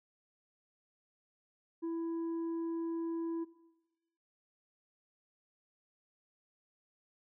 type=tone with tanh clipping; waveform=triangle; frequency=331.7 Hz; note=E4; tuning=11 cents sharp; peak=-35 dBFS; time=1.82-3.45 s; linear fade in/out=20 ms; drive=8 dB; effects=noise-tail reverb RT60 1.0 s tail -17 dB re dry